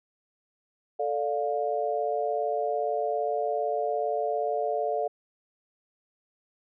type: chord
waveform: sine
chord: D minor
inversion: second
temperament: just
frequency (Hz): 440.5 / 587.3 / 704.8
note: A4 / D5 / F5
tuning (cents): +2 / 0 / +16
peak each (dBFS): -30 / -30 / -29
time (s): 0.99-5.08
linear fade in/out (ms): 10
effects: none